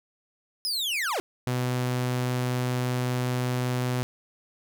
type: linear sweep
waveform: 40% pulse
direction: down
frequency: 5190 to 311.6 Hz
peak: -25 dBFS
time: 0.65-1.2 s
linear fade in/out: 0 ms
type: tone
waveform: sawtooth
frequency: 125.2 Hz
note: B2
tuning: 24 cents sharp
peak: -21 dBFS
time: 1.47-4.03 s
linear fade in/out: 0 ms
effects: none